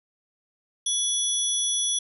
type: tone cluster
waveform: sine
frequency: 3388 / 5880 / 10180 Hz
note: G#7 / F#8 / D#9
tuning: +34 / -12 / +39 cents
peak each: -27 dBFS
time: 0.86-1.99 s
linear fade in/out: 5 ms
effects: none